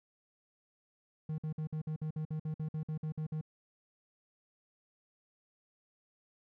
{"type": "tone bursts", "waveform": "triangle", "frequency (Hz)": 155.56, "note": "D#3", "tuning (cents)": 0, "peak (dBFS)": -32, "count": 15, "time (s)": [1.29, 3.412], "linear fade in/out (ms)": 5, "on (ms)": 92, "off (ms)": 53, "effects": []}